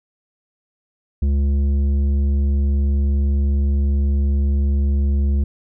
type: tone with tanh clipping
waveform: sine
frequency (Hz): 70.2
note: C#2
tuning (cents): +22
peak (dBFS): -16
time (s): 1.22-5.44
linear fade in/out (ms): 5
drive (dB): 9
effects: none